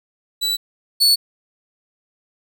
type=tone pair in turn; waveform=40% pulse; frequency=3951 / 4435 Hz; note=B7 / C#8; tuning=0 / 0 cents; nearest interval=major second; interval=200 cents; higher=second; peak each=-17 / -10 dBFS; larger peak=second; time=0.41-0.57 / 1-1.16 s; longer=neither; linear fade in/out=20 ms; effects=none